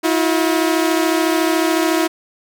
sawtooth tone pair together, 322.6 / 356.5 Hz, E4 / F4, -37 / +36 cents, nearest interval major second, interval 173 cents, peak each -12 / -15 dBFS, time 0.03-2.08 s, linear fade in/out 20 ms, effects none

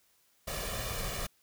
pink noise with comb filter, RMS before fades -36 dBFS, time 0.47-1.27 s, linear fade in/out 10 ms, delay 1.7 ms, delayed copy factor +0.7, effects white hiss -69 dBFS RMS until 1.42 s

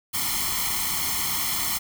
white noise with comb filter, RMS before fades -26 dBFS, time 0.13-1.79 s, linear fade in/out 20 ms, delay 0.94 ms, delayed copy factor +0.9, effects none

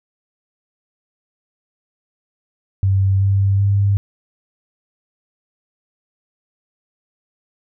sine tone with pitch steps, 96.8 / 98.32 / 99.87 Hz, G2 / G2 / G2, -21 / +6 / +33 cents, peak -12 dBFS, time 2.83-3.97 s, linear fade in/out 0 ms, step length 380 ms, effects none

